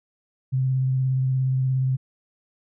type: tone with vibrato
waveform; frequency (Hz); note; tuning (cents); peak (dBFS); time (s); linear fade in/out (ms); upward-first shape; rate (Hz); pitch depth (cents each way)
sine; 130.81; C3; 0; -19; 0.52-1.97; 20; sine; 17; 18
effects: none